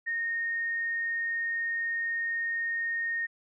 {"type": "tone", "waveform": "sine", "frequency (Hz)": 1848, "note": "A#6", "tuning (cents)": -16, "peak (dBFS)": -28, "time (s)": [0.06, 3.27], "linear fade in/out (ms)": 20, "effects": []}